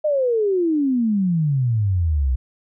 sine exponential sweep, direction down, 622.3 to 61.2 Hz, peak -16 dBFS, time 0.04-2.36 s, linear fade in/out 10 ms, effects none

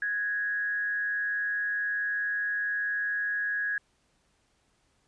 sine tone with frequency modulation, 1661.2 Hz, G#6, in tune, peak -27 dBFS, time 0.02-3.78 s, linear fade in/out 2 ms, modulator 173 Hz, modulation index 0.34, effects pink hiss -70 dBFS RMS until 5.07 s + resampled to 22050 Hz

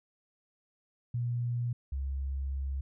sine tone pair in turn, 120.4 / 67.87 Hz, B2 / C#2, -44 / -36 cents, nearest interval minor seventh, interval 992 cents, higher first, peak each -29 / -31 dBFS, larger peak first, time 1.14-1.73 / 1.92-2.81 s, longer second, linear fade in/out 5 ms, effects none

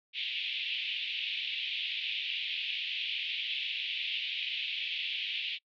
white band-pass noise, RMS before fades -35 dBFS, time 0.13-5.59 s, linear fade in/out 50 ms, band 2400 to 3500 Hz, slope 48 dB/octave, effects noise-tail reverb RT60 0.1 s tail -26 dB re dry + MP3 96 kbps

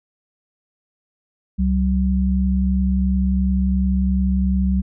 sine tone pair together, 67.18 / 190 Hz, C2 / F#3, +46 / +46 cents, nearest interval octave + tritone, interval 1800 cents, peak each -18 dBFS, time 1.58-4.82 s, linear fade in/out 20 ms, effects none

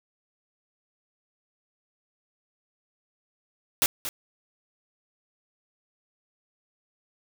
white noise with echo, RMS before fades -21 dBFS, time 3.82-3.86 s, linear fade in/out 0 ms, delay 230 ms, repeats 1, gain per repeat -11 dB, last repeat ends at 4.09 s, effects none

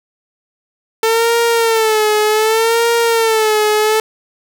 sawtooth tone with vibrato, 445.3 Hz, A4, 21 cents sharp, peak -7 dBFS, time 1.03-4 s, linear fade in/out 2 ms, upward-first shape sine, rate 0.66 Hz, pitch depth 83 cents each way, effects none

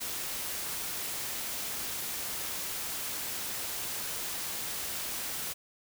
white noise, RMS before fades -36 dBFS, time 0-5.54 s, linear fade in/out 20 ms, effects none

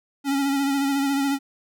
square tone with vibrato, 277.2 Hz, C#4, in tune, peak -21 dBFS, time 0.24-1.39 s, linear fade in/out 50 ms, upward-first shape sine, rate 14 Hz, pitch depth 33 cents each way, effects none

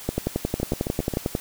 two click trains, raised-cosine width 2 ms, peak -9 / -13 dBFS, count 15 / 5, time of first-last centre 0.09-1.351 / 0.6-1.138 s, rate 11.1 / 7.44 Hz, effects white hiss -40 dBFS RMS until 1.4 s

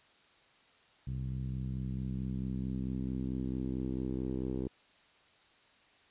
10% pulse tone with low-pass filter sweep, 64.5 Hz, C2, 24 cents flat, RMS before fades -36 dBFS, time 1.07-4.68 s, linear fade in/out 5 ms, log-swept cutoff 130 to 400 Hz, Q 1.9, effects white hiss -64 dBFS RMS until 6.1 s + resampled to 8000 Hz

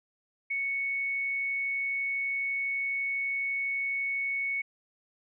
sine tone, 2217 Hz, C#7, in tune, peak -28 dBFS, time 0.5-4.62 s, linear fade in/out 10 ms, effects none

